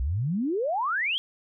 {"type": "exponential sweep", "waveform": "sine", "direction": "up", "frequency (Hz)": [58.27, 3332], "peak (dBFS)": -24, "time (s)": [0, 1.18], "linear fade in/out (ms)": 0, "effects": []}